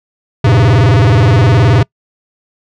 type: tone with vibrato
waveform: square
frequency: 115.5 Hz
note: A#2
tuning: 16 cents flat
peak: -6 dBFS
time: 0.44-1.83 s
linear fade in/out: 5 ms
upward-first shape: square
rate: 19 Hz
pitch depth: 260 cents each way
effects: noise-tail reverb RT60 0.1 s tail -26 dB re dry + low-pass 4000 Hz 12 dB/octave